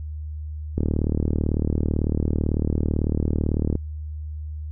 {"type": "click train", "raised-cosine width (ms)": 3, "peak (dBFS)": -10, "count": 114, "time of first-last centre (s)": [0.78, 3.754], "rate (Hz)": 38, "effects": ["added 76 Hz sine -29 dBFS peak until 4.71 s"]}